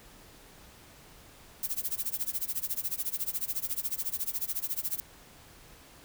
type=noise with tremolo; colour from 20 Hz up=violet; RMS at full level=-30 dBFS; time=1.63-5 s; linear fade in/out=0 ms; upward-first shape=sine; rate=14 Hz; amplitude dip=95%; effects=pink hiss -54 dBFS RMS until 6.04 s